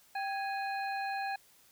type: harmonic tone with a mistuned harmonic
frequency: 830.6 Hz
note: G#5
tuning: in tune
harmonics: 1 / 2 / 3 / 5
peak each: -34 / -40 / -44 / -48 dBFS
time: 0.15-1.36 s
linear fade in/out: 5 ms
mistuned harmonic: 1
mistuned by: -99 cents
effects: white hiss -63 dBFS RMS until 1.71 s